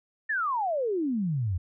sine exponential sweep, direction down, 1834 to 83 Hz, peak -25 dBFS, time 0.29-1.58 s, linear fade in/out 10 ms, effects none

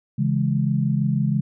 sine chord, C# minor, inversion none, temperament equal, 138.59 / 164.81 / 207.7 Hz, C#3 / E3 / G#3, 0 / 0 / 0 cents, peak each -21 / -24 / -23 dBFS, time 0.18-1.41 s, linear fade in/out 10 ms, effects none

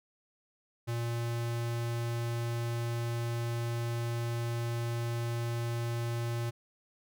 square tone, 117.6 Hz, A#2, 16 cents sharp, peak -32 dBFS, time 0.87-6.51 s, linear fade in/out 20 ms, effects none

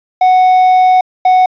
triangle tone pair in turn, 740 / 740 Hz, F#5 / F#5, 0 / 0 cents, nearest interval unison, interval 0 cents, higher neither, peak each -3 dBFS, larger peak neither, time 0.21-1.01 / 1.25-1.46 s, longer first, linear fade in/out 5 ms, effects resampled to 11025 Hz + 7-bit

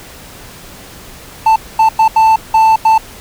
triangle tone bursts at uneven times, 885 Hz, A5, 10 cents sharp, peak -3 dBFS, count 6, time 1.46-1.56 / 1.79-1.89 / 1.99-2.08 / 2.16-2.36 / 2.54-2.76 / 2.85-2.98 s, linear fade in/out 5 ms, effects pink hiss -34 dBFS RMS until 3.2 s

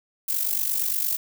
violet noise with amplitude modulation, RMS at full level -22 dBFS, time 0.28-1.17 s, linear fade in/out 10 ms, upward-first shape sine, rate 48.6 Hz, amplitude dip 70%, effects none

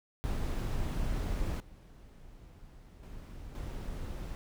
brown noise with level steps, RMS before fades -33 / -52 / -46 / -39 dBFS, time 0.24-4.35 s, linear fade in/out 0 ms, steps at 1.6 / 3.03 / 3.55 s, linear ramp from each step 2 ms, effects none

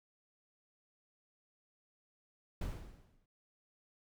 brown noise with exponential decay, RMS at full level -36 dBFS, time 2.61-3.26 s, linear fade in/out 5 ms, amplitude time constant 140 ms, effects none

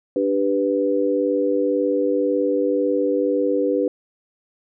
sine chord, G major, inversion second, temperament equal, 293.7 / 392 / 493.9 Hz, D4 / G4 / B4, 0 / 0 / 0 cents, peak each -22 / -23 / -20 dBFS, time 0.16-3.88 s, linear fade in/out 2 ms, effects none

